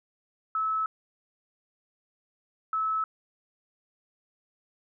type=tone pair in turn; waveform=sine; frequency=1300 / 1300 Hz; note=E6 / E6; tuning=-24 / -24 cents; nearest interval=unison; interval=0 cents; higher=neither; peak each=-25 / -25 dBFS; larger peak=neither; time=0.55-0.86 / 2.73-3.04 s; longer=neither; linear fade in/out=2 ms; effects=none